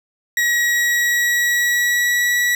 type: tone with pitch glide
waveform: 40% pulse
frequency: 1909 to 1937.9 Hz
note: A#6 to B6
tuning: +41 to -33 cents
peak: -14 dBFS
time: 0.37-2.55 s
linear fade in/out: 2 ms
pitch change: +26 cents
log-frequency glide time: 0.61-2.37 s
effects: none